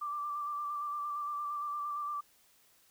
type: tone with vibrato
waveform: sine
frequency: 1174.7 Hz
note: D6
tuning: in tune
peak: -34 dBFS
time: 0.01-2.21 s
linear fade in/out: 10 ms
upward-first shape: square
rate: 8.7 Hz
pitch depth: 21 cents each way
effects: white hiss -66 dBFS RMS until 2.9 s